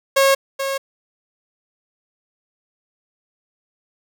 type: tone with echo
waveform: sawtooth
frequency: 545 Hz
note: C#5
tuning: 29 cents flat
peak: -8 dBFS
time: 0.16-0.35 s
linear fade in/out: 10 ms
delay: 430 ms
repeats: 1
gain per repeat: -9 dB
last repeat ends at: 0.78 s
effects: none